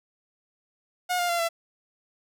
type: tone with pitch steps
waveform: sawtooth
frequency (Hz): 721 / 704.1 / 687.6 / 671.6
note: F#5 / F5 / F5 / E5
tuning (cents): -45 / +14 / -27 / +32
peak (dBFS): -20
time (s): 1.09-1.49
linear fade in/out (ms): 20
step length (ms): 100
effects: none